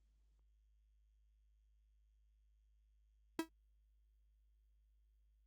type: tone with exponential decay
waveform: 45% pulse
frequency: 324.5 Hz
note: E4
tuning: 27 cents flat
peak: -32 dBFS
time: 3.39-3.49 s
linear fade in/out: 2 ms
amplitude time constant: 20 ms
effects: added 52 Hz sine -70 dBFS peak until 5.46 s + Opus 24 kbps